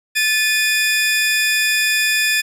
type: tone pair together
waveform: sawtooth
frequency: 1744.4 / 2467 Hz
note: A6 / D#7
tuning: -15 / -15 cents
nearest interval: tritone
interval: 600 cents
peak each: -14 dBFS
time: 0.15-2.42 s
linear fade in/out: 20 ms
effects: resampled to 32000 Hz